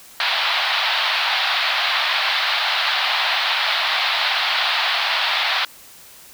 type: band-pass noise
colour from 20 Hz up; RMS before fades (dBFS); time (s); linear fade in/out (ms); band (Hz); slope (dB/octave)
white; -20; 0.2-5.65; 2; 660 to 4300; 48
effects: white hiss -44 dBFS RMS until 6.33 s